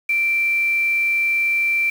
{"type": "tone with quantisation", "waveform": "sine", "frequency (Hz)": 2349, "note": "D7", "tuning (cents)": 0, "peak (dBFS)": -16, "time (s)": [0.09, 1.9], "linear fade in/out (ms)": 5, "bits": 6, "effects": []}